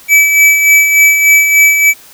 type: tone with tremolo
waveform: square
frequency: 2300 Hz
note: D7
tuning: 37 cents flat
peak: -3 dBFS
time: 0.08-1.94 s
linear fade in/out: 50 ms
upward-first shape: sine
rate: 3.4 Hz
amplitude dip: 50%
effects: white hiss -38 dBFS RMS until 2.13 s